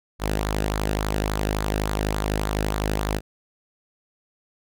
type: tone with flanger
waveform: sawtooth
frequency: 51.91 Hz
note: G#1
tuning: in tune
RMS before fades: -25 dBFS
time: 0.19-3.21 s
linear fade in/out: 50 ms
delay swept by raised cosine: 0.35 to 0.95 ms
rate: 3.5 Hz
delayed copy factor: -0.5
effects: none